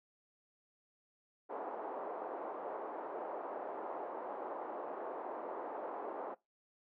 white band-pass noise, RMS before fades -43 dBFS, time 1.49-6.35 s, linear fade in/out 20 ms, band 350 to 920 Hz, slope 24 dB/octave, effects noise-tail reverb RT60 0.2 s tail -22 dB re dry

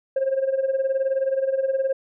sine tone with tremolo, 535 Hz, C5, 38 cents sharp, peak -15 dBFS, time 0.16-1.93 s, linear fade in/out 5 ms, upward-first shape sine, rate 19 Hz, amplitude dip 75%, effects tanh soft clip ceiling -16 dBFS

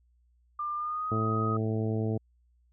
sine tone with pitch glide, 1195 to 1255.9 Hz, D6 to D#6, +30 to +16 cents, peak -30 dBFS, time 0.59-1.57 s, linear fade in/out 5 ms, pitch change +86 cents, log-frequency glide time 0.75-1.09 s
harmonic tone, 110 Hz, A2, in tune, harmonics 1 / 2 / 3 / 4 / 5 / 6 / 7, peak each -29 / -33 / -36 / -35 / -45 / -42 / -48 dBFS, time 1.11-2.18 s, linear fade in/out 10 ms
effects added 60 Hz sine -63 dBFS peak until 2.72 s

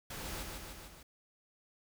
pink noise with echo, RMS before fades -43 dBFS, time 0.1-0.43 s, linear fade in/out 5 ms, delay 150 ms, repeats 4, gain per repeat -3 dB, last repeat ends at 1.03 s, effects none

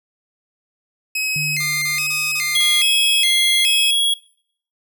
sawtooth tone with vibrato, 2313 Hz, D7, 27 cents flat, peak -16 dBFS, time 1.15-3.91 s, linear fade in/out 5 ms, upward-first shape square, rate 1.2 Hz, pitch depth 170 cents each way
sine tone with exponential decay, 150 Hz, D3, 37 cents sharp, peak -24 dBFS, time 1.36-3.34 s, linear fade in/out 2 ms, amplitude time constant 430 ms
5% pulse tone bursts, 1218 Hz, D#6, 37 cents flat, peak -15 dBFS, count 5, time 1.6-2.82 s, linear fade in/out 5 ms, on 220 ms, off 30 ms
square tone, 3322 Hz, G#7, in tune, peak -15 dBFS, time 2.55-4.14 s, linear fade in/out 5 ms
effects noise-tail reverb RT60 0.6 s tail -21 dB re dry

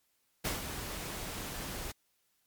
pink noise with ADSR envelope, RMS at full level -32 dBFS, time 0.44-1.92 s, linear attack 15 ms, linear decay 140 ms, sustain -8 dB, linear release 8 ms, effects white hiss -75 dBFS RMS until 2.46 s + MP3 96 kbps

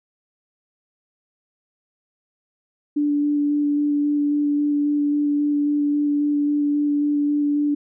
sine tone with vibrato, 291.9 Hz, D4, 10 cents flat, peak -17 dBFS, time 2.96-7.75 s, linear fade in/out 10 ms, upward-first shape square, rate 3.7 Hz, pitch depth 8 cents each way, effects none

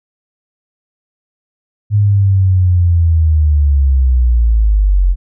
sine linear sweep, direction down, 104.9 to 43.65 Hz, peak -7 dBFS, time 1.9-5.16 s, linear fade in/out 50 ms, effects none

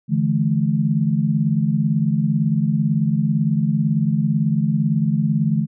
sine chord, D suspended second, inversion none, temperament equal with one note detuned, 146.83 / 164.81 / 215.2 Hz, D3 / E3 / A3, 0 / 0 / -38 cents, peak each -20 dBFS, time 0.08-5.67 s, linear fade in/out 50 ms, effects none

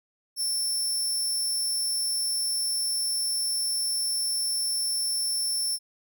20% pulse tone, 5380 Hz, E8, 34 cents sharp, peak -20 dBFS, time 0.36-5.79 s, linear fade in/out 50 ms, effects none

